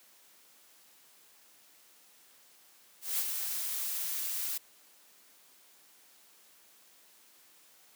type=noise with ADSR envelope; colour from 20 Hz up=blue; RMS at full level=-30 dBFS; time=3.01-4.58 s; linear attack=180 ms; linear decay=42 ms; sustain=-5 dB; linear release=8 ms; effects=white hiss -61 dBFS RMS until 7.95 s + high-pass 200 Hz 12 dB/octave